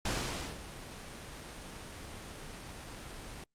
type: noise with ADSR envelope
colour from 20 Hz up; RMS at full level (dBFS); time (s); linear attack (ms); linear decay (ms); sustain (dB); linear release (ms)
pink; -33; 0.05-3.44; 5; 520; -12; 4
effects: low-pass 9000 Hz 12 dB/octave + Opus 48 kbps